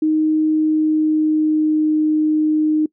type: tone with pitch glide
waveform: sine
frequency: 311.1 to 308.1 Hz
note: D#4 to D#4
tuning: 0 to -17 cents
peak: -13 dBFS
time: 0.02-2.86 s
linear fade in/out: 5 ms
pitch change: -17 cents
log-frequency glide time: 0.49-1.95 s
effects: noise-tail reverb RT60 0.1 s tail -23 dB re dry